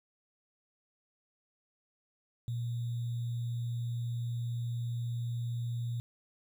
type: tone with sample-and-hold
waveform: sine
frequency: 118.5 Hz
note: A#2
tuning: 29 cents sharp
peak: -32 dBFS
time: 2.48-6 s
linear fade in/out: 0 ms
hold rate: 3675 Hz
effects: none